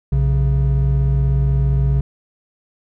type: tone pair together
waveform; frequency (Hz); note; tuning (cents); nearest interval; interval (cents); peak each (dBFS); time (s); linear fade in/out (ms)
triangle; 61 / 136.74; B1 / C#3; -21 / -23; octave + major second; 1398; -14; 0.12-2.01; 5
effects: none